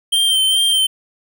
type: tone with vibrato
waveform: square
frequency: 3136 Hz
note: G7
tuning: in tune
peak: -13 dBFS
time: 0.12-0.87 s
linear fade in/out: 10 ms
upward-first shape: sine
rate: 2.4 Hz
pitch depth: 25 cents each way
effects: none

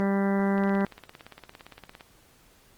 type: harmonic tone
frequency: 197.2 Hz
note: G3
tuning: 11 cents sharp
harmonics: 1 / 2 / 3 / 4 / 5 / 6 / 7 / 8 / 9 / 10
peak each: -23 / -30 / -33 / -35 / -37 / -41 / -42 / -39 / -44 / -40 dBFS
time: 0-0.85 s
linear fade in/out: 0 ms
type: click train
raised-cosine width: 0.3 ms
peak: -27 dBFS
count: 26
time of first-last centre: 0.58-2.009 s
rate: 17.5 Hz
effects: pink hiss -59 dBFS RMS until 2.77 s + Opus 32 kbps

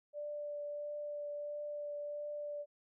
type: tone with vibrato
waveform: sine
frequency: 587.3 Hz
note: D5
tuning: in tune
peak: -39 dBFS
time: 0.13-2.66 s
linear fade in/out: 50 ms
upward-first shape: triangle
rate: 1.5 Hz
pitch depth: 11 cents each way
effects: none

